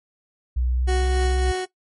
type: tone with pitch glide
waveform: sine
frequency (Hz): 61.9 to 64.57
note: B1 to C2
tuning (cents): +5 to -22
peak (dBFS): -19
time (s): 0.56-1.52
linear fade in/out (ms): 10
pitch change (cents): +73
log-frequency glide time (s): 0.75-1.01
type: tone with tremolo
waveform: 30% pulse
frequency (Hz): 370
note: F#4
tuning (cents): 0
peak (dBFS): -19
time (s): 0.87-1.66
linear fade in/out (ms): 20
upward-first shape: triangle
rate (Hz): 3.5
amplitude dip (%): 35
effects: noise-tail reverb RT60 0.1 s tail -17 dB re dry + MP3 48 kbps